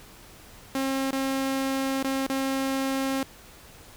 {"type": "tone with dropouts", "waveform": "sawtooth", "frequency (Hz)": 268.6, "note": "C4", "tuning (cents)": 46, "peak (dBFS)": -21, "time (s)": [0.75, 3.23], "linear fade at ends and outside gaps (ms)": 2, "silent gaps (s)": [[1.109, 1.128], [2.028, 2.044], [2.266, 2.298]], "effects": ["pink hiss -49 dBFS RMS until 3.96 s"]}